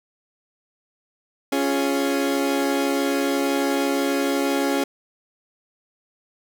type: chord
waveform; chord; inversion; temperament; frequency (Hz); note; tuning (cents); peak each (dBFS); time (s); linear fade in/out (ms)
30% pulse; Db major; none; equal; 277.2 / 349.2 / 415.3; Db4 / F4 / Ab4; 0 / 0 / 0; -19 / -25 / -24; 1.52-4.84; 5
effects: none